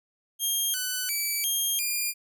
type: tone with pitch steps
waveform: 5% pulse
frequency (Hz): 3220 / 1498 / 2306 / 3222 / 2409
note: G7 / F#6 / D7 / G7 / D7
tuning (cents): +46 / +21 / -32 / +47 / +43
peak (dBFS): -17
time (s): 0.39-2.14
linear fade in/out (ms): 50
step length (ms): 350
effects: none